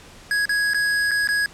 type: tone with dropouts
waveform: square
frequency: 1663 Hz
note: G#6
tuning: 2 cents sharp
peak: -19 dBFS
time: 0.31-1.46 s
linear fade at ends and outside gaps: 1 ms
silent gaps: 0.455-0.493 / 0.735-0.745 / 1.11-1.115 / 1.274-1.288 s
effects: pink hiss -45 dBFS RMS until 1.53 s + low-pass 9000 Hz 12 dB/octave